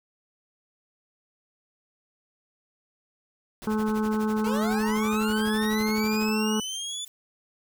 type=noise with tremolo; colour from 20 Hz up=pink; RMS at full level=-40 dBFS; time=3.62-6.29 s; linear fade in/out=0 ms; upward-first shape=sine; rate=12 Hz; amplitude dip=90%
type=harmonic tone; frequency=215.4 Hz; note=A3; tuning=37 cents flat; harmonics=1 / 2 / 4 / 5 / 6 / 7; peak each=-24 / -30 / -36 / -38 / -40 / -41 dBFS; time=3.67-6.6 s; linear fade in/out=2 ms
type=linear sweep; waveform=25% pulse; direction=up; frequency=426.7 to 3500 Hz; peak=-27 dBFS; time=4.44-7.05 s; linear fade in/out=5 ms
type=noise with exponential growth; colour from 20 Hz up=blue; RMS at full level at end=-42 dBFS; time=7-7.08 s; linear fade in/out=1 ms; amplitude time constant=17 ms
effects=none